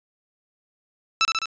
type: tone with echo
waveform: 15% pulse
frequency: 1318.5 Hz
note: E6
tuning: in tune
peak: -10 dBFS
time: 1.21-1.25 s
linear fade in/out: 0 ms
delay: 69 ms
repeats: 3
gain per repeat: -3 dB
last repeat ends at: 1.457 s
effects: resampled to 16000 Hz